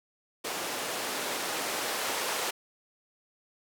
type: noise with band-pass filter sweep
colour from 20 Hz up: blue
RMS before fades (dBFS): -33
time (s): 0.44-2.51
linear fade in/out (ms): 10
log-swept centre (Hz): 340 to 540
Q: 0.83
effects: none